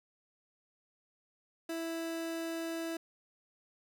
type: tone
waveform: 30% pulse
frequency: 329.6 Hz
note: E4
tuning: in tune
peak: -33 dBFS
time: 1.69-2.97 s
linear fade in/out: 5 ms
effects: none